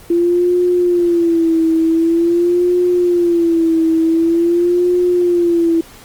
sine tone with vibrato, 340.4 Hz, F4, 44 cents flat, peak -10 dBFS, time 0.1-5.81 s, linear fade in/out 5 ms, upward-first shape sine, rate 0.46 Hz, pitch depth 82 cents each way, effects pink hiss -40 dBFS RMS until 6.04 s + Opus 24 kbps

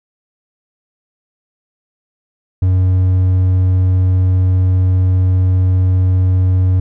triangle tone, 92.5 Hz, F#2, in tune, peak -7 dBFS, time 2.62-6.8 s, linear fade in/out 5 ms, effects none

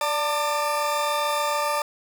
40% pulse tone cluster, 585 / 898 / 1197 Hz, D5 / A5 / D6, -7 / +35 / +33 cents, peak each -26 dBFS, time 0.01-1.82 s, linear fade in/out 2 ms, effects none

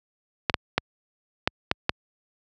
clicks, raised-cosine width 0.3 ms, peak -3 dBFS, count 6, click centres 0.498 / 0.542 / 0.78 / 1.475 / 1.714 / 1.894 s, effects high-pass 60 Hz 12 dB/octave

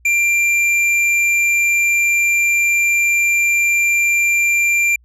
sine tone with hard clipping, 2373 Hz, D7, 17 cents sharp, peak -14 dBFS, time 0.05-4.96 s, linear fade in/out 5 ms, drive 8 dB, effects added 60 Hz sine -48 dBFS peak until 5.04 s + resampled to 32000 Hz

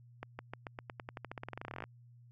accelerating click train, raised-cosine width 0.5 ms, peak -26 dBFS, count 26, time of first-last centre 0.23-1.84 s, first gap 160 ms, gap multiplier 0.91, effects added 120 Hz sine -56 dBFS peak until 2.31 s

